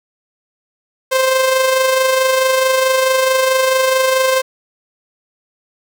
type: tone with amplitude modulation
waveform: sawtooth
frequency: 523 Hz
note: C5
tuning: 1 cent flat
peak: -6 dBFS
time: 1.11-4.42 s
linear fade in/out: 20 ms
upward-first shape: sine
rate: 24.6 Hz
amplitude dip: 40%
effects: none